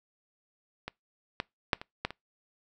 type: clicks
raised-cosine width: 0.3 ms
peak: -20 / -14 / -7 / -24 / -13 / -23 dBFS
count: 6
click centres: 0.88 / 1.401 / 1.732 / 1.815 / 2.05 / 2.106 s
effects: noise-tail reverb RT60 0.2 s tail -25 dB re dry